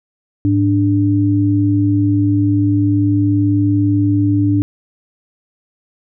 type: tone pair together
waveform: sine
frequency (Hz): 104.71 / 293.7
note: G#2 / D4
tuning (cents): +15 / 0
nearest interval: octave + tritone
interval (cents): 1785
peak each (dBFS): -14 / -13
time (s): 0.45-4.62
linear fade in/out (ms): 0
effects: none